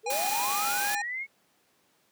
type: linear sweep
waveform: sine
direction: up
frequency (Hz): 418.8 to 2217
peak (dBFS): -31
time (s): 0.03-1.27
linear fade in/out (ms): 50
type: harmonic tone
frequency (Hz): 818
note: G#5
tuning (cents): -26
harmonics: 1 / 3 / 5 / 7 / 9 / 10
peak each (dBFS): -31 / -37 / -43 / -43 / -45 / -49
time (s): 0.06-1.02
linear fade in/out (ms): 5
type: noise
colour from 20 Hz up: white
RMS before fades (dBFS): -32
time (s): 0.1-0.95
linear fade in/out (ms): 2
effects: pink hiss -67 dBFS RMS until 2.11 s + high-pass 200 Hz 12 dB/octave